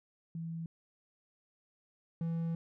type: tone pair in turn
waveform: sine / triangle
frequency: 164.81 / 165.86 Hz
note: E3 / E3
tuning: 0 / +11 cents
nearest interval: unison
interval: 11 cents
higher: second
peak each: -37 / -30 dBFS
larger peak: second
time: 0.35-0.66 / 2.21-2.55 s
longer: second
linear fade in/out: 2 ms
effects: none